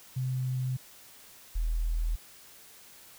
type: tone pair in turn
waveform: sine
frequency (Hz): 128.7 / 40.54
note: C3 / E1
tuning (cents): -28 / -28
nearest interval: octave + minor sixth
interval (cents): 2000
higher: first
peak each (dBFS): -28 / -26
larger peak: second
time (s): 0.16-0.77 / 1.55-2.16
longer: neither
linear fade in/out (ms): 10
effects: white hiss -53 dBFS RMS until 3.18 s